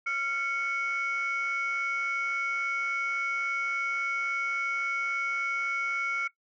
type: tone pair together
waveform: sine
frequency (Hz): 1379.4 / 2217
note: F6 / C#7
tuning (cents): -22 / 0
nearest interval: minor sixth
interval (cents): 822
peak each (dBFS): -29 / -28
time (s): 0.06-6.28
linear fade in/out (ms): 10
effects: noise-tail reverb RT60 0.1 s tail -19 dB re dry + tanh soft clip ceiling -23 dBFS